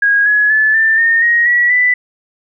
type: tone with pitch steps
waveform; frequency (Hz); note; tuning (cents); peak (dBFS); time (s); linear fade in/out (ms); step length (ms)
sine; 1642 / 1687.2 / 1733.6 / 1781.3 / 1830.4 / 1880.7 / 1932.5 / 1985.7; G#6 / G#6 / A6 / A6 / A#6 / A#6 / B6 / B6; -20 / +27 / -26 / +21 / -32 / +15 / -38 / +9; -8; 0.02-1.94; 5; 240
effects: none